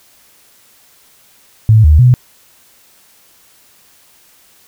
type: tone with pitch steps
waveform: sine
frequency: 109.8 / 75.9 / 124.7 Hz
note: A2 / D#2 / B2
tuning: -3 / -42 / +17 cents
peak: -3 dBFS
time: 1.69-2.14 s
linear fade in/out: 0 ms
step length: 150 ms
effects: white hiss -48 dBFS RMS until 4.67 s